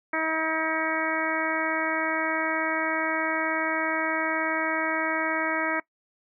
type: harmonic tone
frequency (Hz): 318.9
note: D#4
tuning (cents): +43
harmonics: 1 / 2 / 3 / 4 / 5 / 6 / 7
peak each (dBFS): -32 / -32 / -32 / -32 / -32 / -32 / -32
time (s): 0.13-5.8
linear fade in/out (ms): 5
effects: noise-tail reverb RT60 0.1 s tail -21 dB re dry